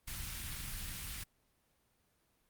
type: band-stop noise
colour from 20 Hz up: pink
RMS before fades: -42 dBFS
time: 0.07-1.24 s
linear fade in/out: 10 ms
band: 130 to 1900 Hz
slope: 12 dB/octave
effects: pink hiss -75 dBFS RMS until 2.49 s + Opus 32 kbps